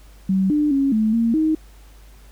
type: tone with pitch steps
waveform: sine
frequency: 190.7 / 298 / 274.9 / 217.6 / 230.1 / 313.9 Hz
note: G3 / D4 / C#4 / A3 / A#3 / D#4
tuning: -47 / +25 / -14 / -19 / -22 / +15 cents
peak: -15 dBFS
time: 0.29-1.55 s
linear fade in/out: 5 ms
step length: 210 ms
effects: added 50 Hz sine -43 dBFS peak until 2.31 s + pink hiss -53 dBFS RMS until 2.31 s